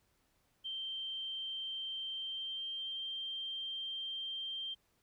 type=tone with pitch glide; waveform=sine; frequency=3136 to 3160 Hz; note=G7 to G7; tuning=0 to +13 cents; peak=-38 dBFS; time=0.64-4.75 s; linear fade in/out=20 ms; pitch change=+13 cents; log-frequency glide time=2.11-3.1 s; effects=pink hiss -75 dBFS RMS until 5.02 s